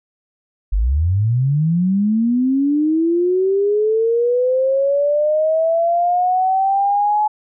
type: linear sweep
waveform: sine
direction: up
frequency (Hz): 43.65 to 853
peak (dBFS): -13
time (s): 0.72-7.28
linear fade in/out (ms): 10
effects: none